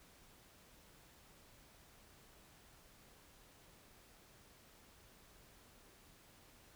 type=silence; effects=pink hiss -64 dBFS RMS until 6.75 s